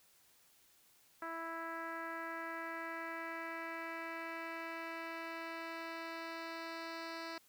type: tone with low-pass filter sweep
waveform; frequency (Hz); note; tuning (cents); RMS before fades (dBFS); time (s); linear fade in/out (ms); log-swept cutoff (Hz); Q
10% pulse; 329.6; E4; 0; -44; 1.22-7.38; 2; 1500 to 4300; 2
effects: white hiss -68 dBFS RMS until 7.48 s